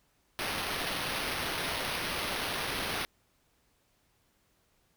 white noise with sample-and-hold, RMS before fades -34 dBFS, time 0.39-3.05 s, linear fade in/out 0 ms, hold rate 7350 Hz, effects pink hiss -71 dBFS RMS until 4.96 s

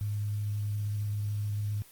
sine tone with quantisation, 103.83 Hz, G#2, in tune, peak -29 dBFS, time 0.01-1.82 s, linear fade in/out 0 ms, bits 9, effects white hiss -55 dBFS RMS until 1.91 s + Opus 24 kbps

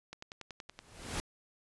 click train, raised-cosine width 0.2 ms, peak -27 dBFS, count 8, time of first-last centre 0.13-0.79 s, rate 10.6 Hz
pink noise with exponential growth, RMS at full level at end -34 dBFS, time 0.69-1.2 s, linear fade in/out 0 ms, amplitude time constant 110 ms
effects resampled to 24000 Hz

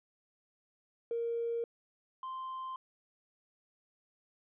triangle tone pair in turn, 466.2 / 1043.6 Hz, A#4 / C6, 0 / -5 cents, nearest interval octave + major second, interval 1395 cents, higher second, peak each -28 / -36 dBFS, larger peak first, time 1.11-1.64 / 2.23-2.76 s, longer neither, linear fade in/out 2 ms, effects tanh soft clip ceiling -30 dBFS + resampled to 8000 Hz

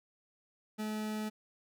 40% pulse tone, 214.7 Hz, A3, 42 cents flat, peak -34 dBFS, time 0.78-1.3 s, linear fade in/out 20 ms, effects none

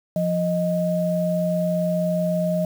sine tone pair together, 174.63 / 622.3 Hz, F3 / D#5, 0 / 0 cents, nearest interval octave + minor seventh, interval 2200 cents, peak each -22 dBFS, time 0.16-2.65 s, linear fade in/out 2 ms, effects 7-bit

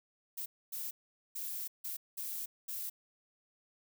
violet noise bursts at uneven times, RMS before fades -40 dBFS, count 6, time 0.37-0.46 / 0.72-0.91 / 1.35-1.68 / 1.84-1.97 / 2.17-2.46 / 2.68-2.9 s, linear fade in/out 10 ms, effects none

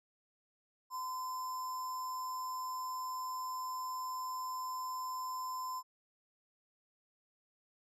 sine tone with sample-and-hold, 1019 Hz, C6, 46 cents flat, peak -37 dBFS, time 0.9-5.83 s, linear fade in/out 50 ms, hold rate 6300 Hz, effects resampled to 32000 Hz

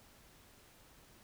silence, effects pink hiss -62 dBFS RMS until 1.23 s

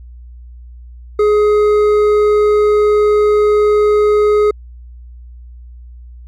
sine tone with hard clipping, 419.3 Hz, G#4, 17 cents sharp, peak -10 dBFS, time 1.19-4.51 s, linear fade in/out 5 ms, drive 7 dB, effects added 60 Hz sine -32 dBFS peak until 6.27 s

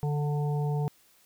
harmonic tone with a mistuned harmonic, 146.83 Hz, D3, in tune, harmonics 1 / 3 / 5 / 6, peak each -26 / -36 / -40 / -42 dBFS, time 0.03-0.88 s, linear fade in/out 0 ms, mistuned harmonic 6, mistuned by +27 cents, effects white hiss -62 dBFS RMS until 1.25 s

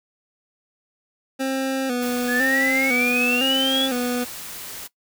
25% pulse tone with vibrato, 255.8 Hz, C4, 39 cents flat, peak -18 dBFS, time 1.39-4.25 s, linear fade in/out 20 ms, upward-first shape square, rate 0.99 Hz, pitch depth 69 cents each way
white noise, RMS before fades -35 dBFS, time 2.01-4.88 s, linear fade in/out 20 ms
sine exponential sweep, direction up, 1674 to 3472 Hz, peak -19 dBFS, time 2.27-3.89 s, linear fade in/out 50 ms
effects noise-tail reverb RT60 0.1 s tail -19 dB re dry

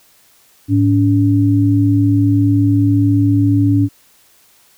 sine tone pair together, 106.4 / 284.8 Hz, G#2 / C#4, +42 / +47 cents, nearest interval octave + perfect fourth, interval 1705 cents, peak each -12 dBFS, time 0.68-3.89 s, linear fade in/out 50 ms, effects white hiss -51 dBFS RMS until 4.77 s

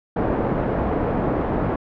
white low-pass noise, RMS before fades -22 dBFS, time 0.16-1.76 s, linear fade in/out 5 ms, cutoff 570 Hz, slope 12 dB/octave, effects low-pass 2000 Hz 12 dB/octave

